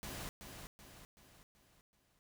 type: noise with echo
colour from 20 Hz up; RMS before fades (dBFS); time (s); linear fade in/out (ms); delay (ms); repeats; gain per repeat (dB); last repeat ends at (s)
pink; -45; 0.03-0.29; 0; 380; 5; -6; 2.19
effects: none